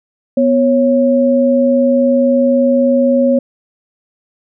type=tone pair together; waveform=sine; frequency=246.9 / 549.5 Hz; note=B3 / C#5; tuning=0 / -15 cents; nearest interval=octave + major second; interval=1385 cents; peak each=-11 dBFS; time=0.37-3.39 s; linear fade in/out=5 ms; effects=none